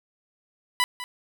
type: tone with echo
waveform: 15% pulse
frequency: 992 Hz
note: B5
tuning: 7 cents sharp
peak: -13 dBFS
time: 0.8-0.84 s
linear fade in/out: 0 ms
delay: 200 ms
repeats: 1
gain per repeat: -13 dB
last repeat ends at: 1.04 s
effects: none